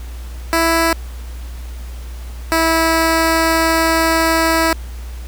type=tone pair in turn; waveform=10% pulse; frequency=330 / 326.2 Hz; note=E4 / E4; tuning=+2 / -18 cents; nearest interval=unison; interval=20 cents; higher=first; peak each=-4 dBFS; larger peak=neither; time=0.53-0.93 / 2.52-4.73 s; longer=second; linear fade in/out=0 ms; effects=added 60 Hz sine -26 dBFS peak until 5.27 s + pink hiss -41 dBFS RMS until 5.27 s